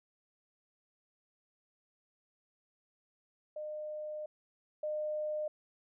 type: tone pair in turn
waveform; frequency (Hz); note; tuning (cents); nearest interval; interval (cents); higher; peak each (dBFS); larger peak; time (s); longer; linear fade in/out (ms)
sine; 608 / 608; D#5 / D#5; -40 / -40; unison; 0; neither; -38 / -33; second; 3.56-4.26 / 4.83-5.48; first; 5
effects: none